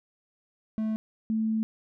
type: tone pair in turn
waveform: triangle / sine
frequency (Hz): 218.4 / 220.4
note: A3 / A3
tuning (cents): -13 / +3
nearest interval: unison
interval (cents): 16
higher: second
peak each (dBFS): -24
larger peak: neither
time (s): 0.78-0.96 / 1.3-1.63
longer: second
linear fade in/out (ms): 0
effects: none